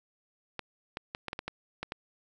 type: clicks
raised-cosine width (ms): 0.3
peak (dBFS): -19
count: 9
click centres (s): 0.593 / 0.971 / 1.149 / 1.283 / 1.331 / 1.391 / 1.48 / 1.83 / 1.921
effects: none